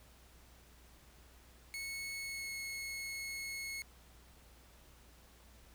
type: tone with pitch glide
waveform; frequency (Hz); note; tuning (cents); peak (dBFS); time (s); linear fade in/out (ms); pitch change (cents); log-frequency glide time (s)
sawtooth; 2199 to 2181; C#7 to C#7; -14 to -29; -37; 1.74-3.82; 0; -15; 2.18-2.53
effects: added 60 Hz sine -61 dBFS peak until 5.74 s + pink hiss -63 dBFS RMS until 5.74 s